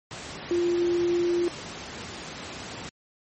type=tone in noise; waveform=sine; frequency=347.6 Hz; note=F4; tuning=8 cents flat; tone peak=-21 dBFS; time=0.51-1.48 s; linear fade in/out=0 ms; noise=pink; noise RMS=-37 dBFS; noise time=0.11-2.89 s; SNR=+13 dB; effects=high-pass 100 Hz 12 dB/octave + MP3 32 kbps